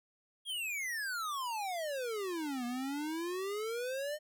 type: exponential two-way sweep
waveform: square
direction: down then up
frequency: 3322 to 237.6 to 615 Hz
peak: -36 dBFS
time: 0.45-4.19 s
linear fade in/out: 50 ms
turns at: 2.65 s
effects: none